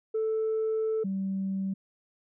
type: tone pair in turn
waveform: sine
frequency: 440 / 192.85 Hz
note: A4 / G3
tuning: 0 / -28 cents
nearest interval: octave + major second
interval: 1428 cents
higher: first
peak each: -24 / -27 dBFS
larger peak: first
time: 0.14-1.04 / 1.04-1.74 s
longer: first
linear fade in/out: 10 ms
effects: tanh soft clip ceiling -23 dBFS